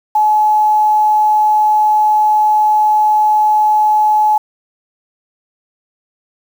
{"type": "tone with quantisation", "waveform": "sine", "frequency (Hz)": 852, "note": "G#5", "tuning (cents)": 44, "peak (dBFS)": -8, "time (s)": [0.15, 4.38], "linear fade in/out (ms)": 5, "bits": 6, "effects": []}